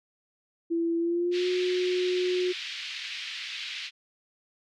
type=tone with pitch glide; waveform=sine; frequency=335 to 363.2 Hz; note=E4 to F#4; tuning=+28 to -32 cents; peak=-24 dBFS; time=0.7-2.53 s; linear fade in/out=20 ms; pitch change=+140 cents; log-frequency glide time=0.98-1.48 s
type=band-pass noise; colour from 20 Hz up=pink; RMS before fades=-37 dBFS; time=1.31-3.91 s; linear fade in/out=50 ms; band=2200 to 4300 Hz; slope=24 dB/octave
effects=none